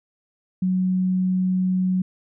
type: tone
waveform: sine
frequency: 185 Hz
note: F#3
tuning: in tune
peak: -18 dBFS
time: 0.62-2.02 s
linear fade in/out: 5 ms
effects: none